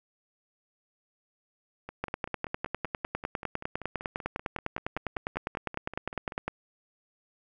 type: two click trains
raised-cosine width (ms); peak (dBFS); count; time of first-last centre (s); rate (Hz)
0.5; -15 / -24; 45 / 24; 2.04-6.48 / 1.89-6.322; 9.91 / 5.19
effects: none